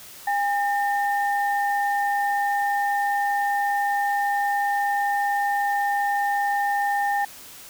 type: tone pair together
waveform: sine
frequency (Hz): 810 / 1812.6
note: G#5 / A#6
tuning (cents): -43 / -49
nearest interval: octave + major second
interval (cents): 1394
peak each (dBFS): -21 / -27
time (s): 0.27-7.25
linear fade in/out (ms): 5
effects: white hiss -43 dBFS RMS until 7.69 s